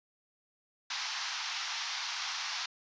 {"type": "band-pass noise", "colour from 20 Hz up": "white", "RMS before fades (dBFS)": -37, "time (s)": [0.9, 2.66], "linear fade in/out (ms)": 5, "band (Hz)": [790, 5900], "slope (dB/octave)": 48, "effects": ["resampled to 16000 Hz"]}